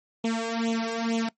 sawtooth tone with flanger, 228.2 Hz, A#3, 37 cents flat, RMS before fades -27 dBFS, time 0.24-1.29 s, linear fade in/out 5 ms, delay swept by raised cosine 0.3 to 1.9 ms, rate 2.2 Hz, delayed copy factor +1, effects noise-tail reverb RT60 0.1 s tail -20 dB re dry + MP3 32 kbps

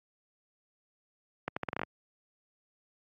accelerating click train, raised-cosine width 0.5 ms, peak -17 dBFS, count 9, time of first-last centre 1.48-1.834 s, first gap 85 ms, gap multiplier 0.8, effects high-pass 100 Hz 12 dB/octave + Opus 48 kbps

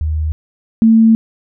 sine tone pair in turn, 77.6 / 224.2 Hz, D#2 / A3, -4 / +33 cents, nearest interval octave + tritone, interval 1837 cents, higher second, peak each -14 / -5 dBFS, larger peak second, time 0.01-0.32 / 0.82-1.15 s, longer second, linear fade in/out 0 ms, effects none

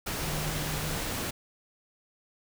sine tone in noise, 152.6 Hz, D#3, 33 cents flat, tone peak -35 dBFS, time 0.22-0.96 s, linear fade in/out 10 ms, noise pink, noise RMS -33 dBFS, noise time 0.06-1.31 s, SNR -5 dB, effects none

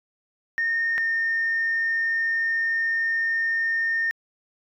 sine tone pair in turn, 1834 / 1823.4 Hz, A#6 / A#6, -29 / -39 cents, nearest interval unison, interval 10 cents, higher first, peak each -20 dBFS, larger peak neither, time 0.58-0.98 / 0.98-4.11 s, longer second, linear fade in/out 0 ms, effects tanh soft clip ceiling -17 dBFS

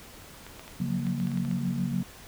clicks, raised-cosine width 0.3 ms, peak -28 dBFS, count 10, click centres 0.466 / 0.595 / 0.679 / 1.068 / 1.201 / 1.271 / 1.317 / 1.374 / 1.45 / 1.513 s
sine chord, Gb major seventh, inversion second, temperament equal with one note detuned, 138.59 / 178.18 / 185 / 233.1 Hz, Db3 / F3 / Gb3 / Bb3, 0 / +35 / 0 / 0 cents, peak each -32 dBFS, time 0.8-2.03 s, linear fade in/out 5 ms
effects pink hiss -48 dBFS RMS until 2.27 s

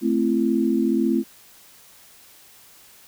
sine chord, A minor, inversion none, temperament equal with one note detuned, 220 / 261.6 / 336.4 Hz, A3 / C4 / E4, 0 / 0 / +35 cents, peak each -22 dBFS, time 0.01-1.24 s, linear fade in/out 50 ms, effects white hiss -50 dBFS RMS until 3.07 s

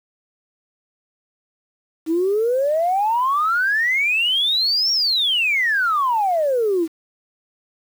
sine exponential two-way sweep, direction up then down, 311.2 to 5620 to 311.2 Hz, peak -15 dBFS, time 2.06-6.88 s, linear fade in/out 50 ms, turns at 4.92 s, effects tanh soft clip ceiling -11 dBFS + 7-bit

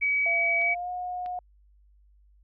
sine tone, 2274 Hz, C#7, 44 cents sharp, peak -22 dBFS, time 0.01-0.75 s, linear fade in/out 20 ms
sine tone with pitch glide, 678 to 722.5 Hz, E5 to F#5, +49 to -41 cents, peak -30 dBFS, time 0.26-1.39 s, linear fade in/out 2 ms, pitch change +110 cents, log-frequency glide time 0.59-0.9 s
clicks, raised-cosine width 0.3 ms, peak -41 / -31 / -31 dBFS, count 3, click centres 0.462 / 0.616 / 1.261 s
effects added 50 Hz sine -56 dBFS peak until 2.43 s

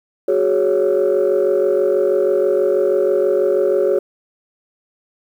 sine chord, F# suspended second, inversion none, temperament just, 370 / 416.2 / 555 Hz, F#4 / G#4 / C#5, 0 / +4 / +2 cents, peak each -16 dBFS, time 0.28-3.99 s, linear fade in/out 5 ms, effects tanh soft clip ceiling -8 dBFS + 8-bit

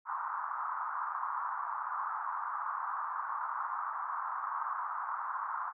pink band-pass noise, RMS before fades -37 dBFS, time 0.05-5.73 s, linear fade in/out 50 ms, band 950 to 1300 Hz, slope 48 dB/octave, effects none

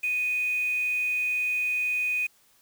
sine tone with quantisation, 2489 Hz, D#7, in tune, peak -24 dBFS, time 0.03-2.27 s, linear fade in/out 10 ms, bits 7, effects white hiss -62 dBFS RMS until 2.61 s

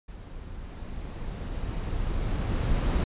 brown noise with level ramp, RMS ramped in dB -42 to -23 dBFS, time 0.08-3.04 s, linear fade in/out 5 ms, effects resampled to 8000 Hz

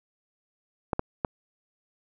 clicks, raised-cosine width 1 ms, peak -11 dBFS, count 3, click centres 0.932 / 0.994 / 1.248 s, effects none

